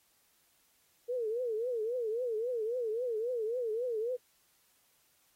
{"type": "tone with vibrato", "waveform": "sine", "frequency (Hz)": 466.2, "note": "A#4", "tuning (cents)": 0, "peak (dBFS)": -31, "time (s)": [1.08, 4.17], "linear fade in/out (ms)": 20, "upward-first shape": "triangle", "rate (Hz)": 3.7, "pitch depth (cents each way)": 180, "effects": ["white hiss -70 dBFS RMS until 5.35 s", "AAC 48 kbps"]}